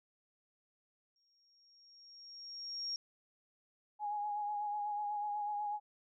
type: tone with exponential growth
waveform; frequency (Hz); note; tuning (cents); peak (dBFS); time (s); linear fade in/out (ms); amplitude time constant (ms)
sine; 5570; F8; -5; -35; 1.16-2.96; 1; 390
type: tone with vibrato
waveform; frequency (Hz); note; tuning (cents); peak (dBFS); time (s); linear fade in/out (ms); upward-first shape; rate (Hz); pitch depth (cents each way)
sine; 830.6; G#5; 0; -35; 3.99-5.8; 50; sine; 8.1; 26
effects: none